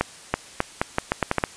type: accelerating click train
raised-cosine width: 0.5 ms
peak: -4 dBFS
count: 10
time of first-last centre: 0.01-1.439 s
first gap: 330 ms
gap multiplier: 0.8
effects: white hiss -44 dBFS RMS until 1.56 s + resampled to 22050 Hz